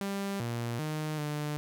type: tone with pitch steps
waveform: sawtooth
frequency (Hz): 198 / 118.1 / 154 / 149.1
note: G3 / A#2 / D#3 / D3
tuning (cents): +18 / +23 / -17 / +27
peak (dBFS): -28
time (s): 0.01-1.57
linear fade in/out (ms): 0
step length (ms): 390
effects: none